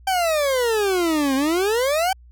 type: exponential two-way sweep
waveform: 40% pulse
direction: down then up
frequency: 784 to 261.2 to 784 Hz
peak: -17 dBFS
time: 0.07-2.13 s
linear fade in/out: 5 ms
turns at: 1.35 s
effects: added 60 Hz sine -44 dBFS peak until 2.31 s